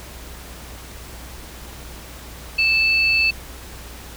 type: tone pair together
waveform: sine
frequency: 2637 / 4435 Hz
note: E7 / C#8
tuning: 0 / 0 cents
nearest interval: major sixth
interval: 900 cents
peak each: -15 / -23 dBFS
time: 2.58-3.31 s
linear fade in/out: 10 ms
effects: added 60 Hz sine -38 dBFS peak until 4.16 s + pink hiss -39 dBFS RMS until 4.16 s